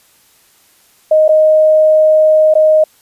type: tone with dropouts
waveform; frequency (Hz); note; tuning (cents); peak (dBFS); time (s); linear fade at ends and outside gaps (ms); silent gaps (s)
sine; 622.3; D#5; 0; -5; 1.11-2.84; 5; 1.281-1.29 / 2.54-2.552
effects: white hiss -50 dBFS RMS until 3.01 s + resampled to 32000 Hz